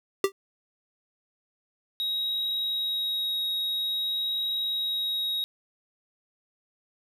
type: tone with exponential decay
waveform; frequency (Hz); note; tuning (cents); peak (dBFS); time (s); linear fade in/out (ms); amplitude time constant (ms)
square; 392; G4; 0; -17; 0.24-0.32; 2; 17
type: tone with vibrato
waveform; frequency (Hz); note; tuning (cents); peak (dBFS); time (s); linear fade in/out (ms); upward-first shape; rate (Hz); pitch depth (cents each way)
triangle; 3800; A#7; +33; -25; 2-5.44; 0; triangle; 0.5; 8
effects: none